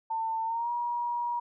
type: tone with pitch glide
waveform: sine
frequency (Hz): 897 to 955.8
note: A5 to A#5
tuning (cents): +33 to +43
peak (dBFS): -28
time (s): 0.1-1.4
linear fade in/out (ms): 10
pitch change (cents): +110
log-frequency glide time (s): 0.44-0.71
effects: none